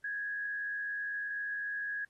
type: tone with frequency modulation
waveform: sine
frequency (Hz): 1661.2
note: G#6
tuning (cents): 0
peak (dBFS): -34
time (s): 0.04-2.05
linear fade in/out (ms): 5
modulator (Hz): 84.2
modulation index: 0.52
effects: pink hiss -75 dBFS RMS until 2.09 s + AAC 32 kbps